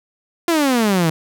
sawtooth exponential sweep, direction down, 349.2 to 155.56 Hz, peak -10 dBFS, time 0.48-1.1 s, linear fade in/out 2 ms, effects none

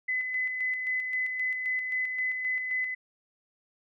sine tone with tremolo, 2018 Hz, B6, 37 cents sharp, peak -26 dBFS, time 0.08-2.95 s, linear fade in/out 10 ms, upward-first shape square, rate 3.8 Hz, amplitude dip 40%, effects none

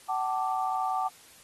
sine chord, D major, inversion first, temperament equal with one note detuned, 756.4 / 880 / 1174.7 Hz, F#5 / A5 / D6, +38 / 0 / 0 cents, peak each -29 / -32 / -32 dBFS, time 0.08-1.09 s, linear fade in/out 20 ms, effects white hiss -54 dBFS RMS until 1.43 s + AAC 32 kbps

